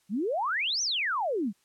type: exponential two-way sweep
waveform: sine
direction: up then down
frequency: 179.1 to 6250 to 179.1 Hz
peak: -26 dBFS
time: 0.09-1.53 s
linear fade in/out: 50 ms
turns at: 0.82 s
effects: white hiss -69 dBFS RMS until 1.64 s + low-pass 11000 Hz 12 dB/octave